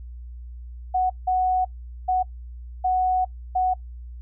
sine tone bursts at uneven times, 740 Hz, F#5, in tune, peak -18 dBFS, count 5, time 0.94-1.1 / 1.27-1.65 / 2.08-2.23 / 2.84-3.25 / 3.55-3.74 s, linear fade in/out 10 ms, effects noise-tail reverb RT60 0.1 s tail -22 dB re dry + added 60 Hz sine -35 dBFS peak until 4.21 s

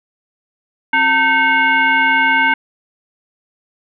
sine tone with frequency modulation, 1543 Hz, G6, 28 cents flat, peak -10 dBFS, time 0.93-2.54 s, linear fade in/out 5 ms, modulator 638 Hz, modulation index 1.3, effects none

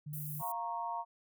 sine tone, 149.7 Hz, D3, 33 cents sharp, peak -40 dBFS, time 0.06-0.42 s, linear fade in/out 10 ms
white high-pass noise, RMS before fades -44 dBFS, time 0.13-0.52 s, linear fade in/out 5 ms, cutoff 11000 Hz, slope 24 dB/octave
sine chord, Bb minor, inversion second, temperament equal with one note detuned, 698.5 / 932.3 / 1097.9 Hz, F5 / Bb5 / Db6, 0 / 0 / -17 cents, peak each -41 / -37 / -43 dBFS, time 0.39-1.05 s, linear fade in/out 50 ms
effects none

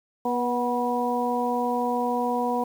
harmonic tone with a mistuned harmonic, 243.1 Hz, B3, 27 cents flat, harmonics 1 / 2 / 3 / 4, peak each -28 / -28 / -28 / -28 dBFS, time 0.25-2.64 s, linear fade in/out 5 ms, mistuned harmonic 3, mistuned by +22 cents, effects 8-bit

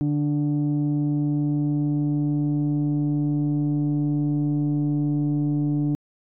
sine tone pair together, 146.83 / 293.7 Hz, D3 / D4, 0 / 0 cents, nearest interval octave, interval 1200 cents, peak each -21 dBFS, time 0.01-5.95 s, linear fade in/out 0 ms, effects tanh soft clip ceiling -16 dBFS

